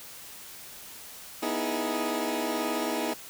20% pulse chord, E major seventh, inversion second, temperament equal with one note detuned, 243.5 / 311.1 / 329.6 / 415.3 Hz, B3 / D#4 / E4 / G#4, -24 / 0 / 0 / 0 cents, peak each -29 / -27 / -30 / -29 dBFS, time 1.42-3.14 s, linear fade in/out 10 ms, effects white hiss -45 dBFS RMS until 3.29 s

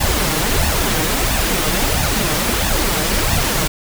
pink noise with flanger, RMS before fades -17 dBFS, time 0-3.68 s, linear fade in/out 10 ms, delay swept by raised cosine 1.1 to 6.5 ms, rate 1.5 Hz, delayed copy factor +0.65, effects none

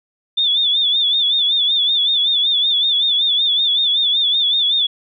sine tone with vibrato, 3520 Hz, A7, in tune, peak -13 dBFS, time 0.37-4.87 s, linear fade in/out 10 ms, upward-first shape sine, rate 5.3 Hz, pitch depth 83 cents each way, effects none

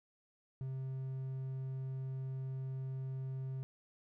triangle tone, 132.2 Hz, C3, 18 cents sharp, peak -36 dBFS, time 0.61-3.63 s, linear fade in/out 0 ms, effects none

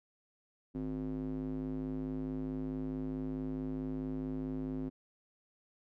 square tone with band-pass filter, 52.3 Hz, G#1, 13 cents sharp, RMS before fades -38 dBFS, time 0.74-4.9 s, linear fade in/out 20 ms, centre 270 Hz, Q 3, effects none

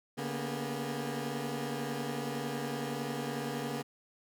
20% pulse tone cluster, 142.9 / 231.7 / 242.6 / 405.8 Hz, D3 / A#3 / B3 / G#4, -47 / -10 / -31 / -40 cents, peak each -34 / -36 / -34 / -38 dBFS, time 0.17-3.83 s, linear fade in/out 20 ms, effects none

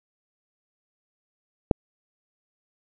click, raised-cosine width 2 ms, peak -3 dBFS, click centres 1.712 s, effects none

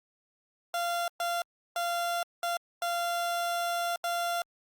30% pulse tone bursts at uneven times, 691 Hz, F5, 19 cents flat, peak -26 dBFS, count 6, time 0.74-1.08 / 1.2-1.42 / 1.76-2.23 / 2.43-2.57 / 2.82-3.96 / 4.04-4.42 s, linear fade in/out 2 ms, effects Opus 48 kbps

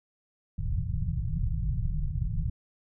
pink low-pass noise, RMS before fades -29 dBFS, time 0.58-2.5 s, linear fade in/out 5 ms, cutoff 170 Hz, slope 96 dB/octave, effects none

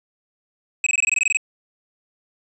square tone bursts, 2546 Hz, D#7, 39 cents sharp, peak -16 dBFS, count 12, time 0.84-1.371 s, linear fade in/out 2 ms, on 25 ms, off 21 ms, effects resampled to 24000 Hz + 8-bit

